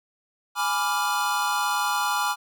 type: chord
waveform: square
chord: G# diminished seventh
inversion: none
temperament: equal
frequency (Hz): 830.6 / 987.8 / 1174.7 / 1396.9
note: G#5 / B5 / D6 / F6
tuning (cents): 0 / 0 / 0 / 0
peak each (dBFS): -29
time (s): 0.55-2.36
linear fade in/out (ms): 50
effects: none